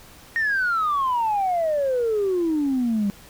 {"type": "exponential sweep", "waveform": "sine", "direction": "down", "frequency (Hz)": [1865, 196], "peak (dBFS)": -18, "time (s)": [0.36, 3.1], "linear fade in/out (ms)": 0, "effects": ["tanh soft clip ceiling -16 dBFS", "pink hiss -47 dBFS RMS until 3.29 s"]}